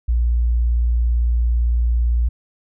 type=tone; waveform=sine; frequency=58.9 Hz; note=A#1; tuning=19 cents sharp; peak=-14 dBFS; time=0.08-2.29 s; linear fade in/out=10 ms; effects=none